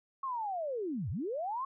sine linear two-way sweep, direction down then up, 1103 to 77.78 to 1103 Hz, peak -33 dBFS, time 0.23-1.65 s, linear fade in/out 5 ms, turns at 1.1 s, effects none

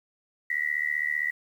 sine tone with amplitude modulation, 1950 Hz, B6, 23 cents flat, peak -21 dBFS, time 0.5-1.31 s, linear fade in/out 5 ms, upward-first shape sine, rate 75.4 Hz, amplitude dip 95%, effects 9-bit

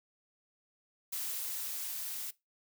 blue noise with level ramp, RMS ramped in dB -37 to -40 dBFS, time 1.12-2.31 s, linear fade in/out 10 ms, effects noise-tail reverb RT60 0.2 s tail -20 dB re dry

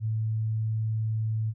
sine tone, 110.1 Hz, A2, 2 cents sharp, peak -25 dBFS, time 0-1.54 s, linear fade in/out 50 ms, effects none

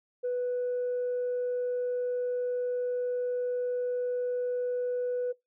sine tone, 493.9 Hz, B4, in tune, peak -26 dBFS, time 0.23-5.33 s, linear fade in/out 20 ms, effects noise-tail reverb RT60 0.2 s tail -23 dB re dry + tanh soft clip ceiling -25 dBFS

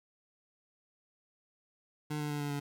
25% pulse tone with pitch steps, 150.4 / 148.59 / 146.8 / 145.03 / 143.28 Hz, D3 / D3 / D3 / D3 / D3, +42 / +21 / 0 / -21 / -42 cents, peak -30 dBFS, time 2.1-2.6 s, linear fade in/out 10 ms, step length 100 ms, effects none

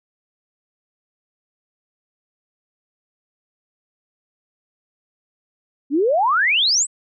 sine exponential sweep, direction up, 261.6 to 8372 Hz, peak -14 dBFS, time 5.9-6.87 s, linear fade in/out 50 ms, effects none

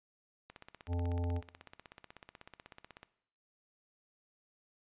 click train, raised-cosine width 0.3 ms, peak -33 dBFS, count 42, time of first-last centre 0.5-3.031 s, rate 16.2 Hz
harmonic tone, 86.8 Hz, F2, 10 cents flat, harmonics 1 / 3 / 5 / 7 / 9 / 10, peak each -32 / -42 / -46 / -49 / -51 / -52 dBFS, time 0.87-1.42 s, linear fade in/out 50 ms
effects noise-tail reverb RT60 0.7 s tail -18 dB re dry + resampled to 8000 Hz

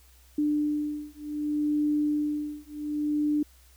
sine beating tone pair, 297.3 / 297.96 Hz, D4 / D4, +21 / +25 cents, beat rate 0.66 Hz, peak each -28 dBFS, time 0.38-3.43 s, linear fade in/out 5 ms, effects added 63 Hz sine -55 dBFS peak until 3.76 s + white hiss -60 dBFS RMS until 3.76 s

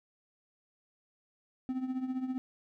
triangle tone with tremolo, 258.1 Hz, C4, 23 cents flat, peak -27 dBFS, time 1.69-2.38 s, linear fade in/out 0 ms, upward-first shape triangle, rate 15 Hz, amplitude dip 75%, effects none

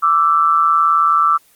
sine tone pair together, 1167.1 / 1326 Hz, D6 / E6, -11 / +10 cents, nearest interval major second, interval 221 cents, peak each -13 dBFS, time 0.02-1.38 s, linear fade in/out 20 ms, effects white hiss -52 dBFS RMS until 1.55 s + Opus 24 kbps

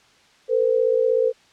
sine tone pair together, 453.1 / 509.5 Hz, A#4 / C5, -49 / -46 cents, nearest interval major second, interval 203 cents, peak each -19 dBFS, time 0.48-1.33 s, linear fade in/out 50 ms, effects white hiss -55 dBFS RMS until 1.52 s + low-pass 5000 Hz 12 dB/octave

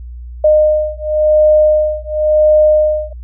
sine beating tone pair, 611 / 611.94 Hz, D#5 / D#5, -32 / -29 cents, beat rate 0.94 Hz, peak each -11 dBFS, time 0.44-3.13 s, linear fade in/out 5 ms, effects added 60 Hz sine -26 dBFS peak until 3.23 s

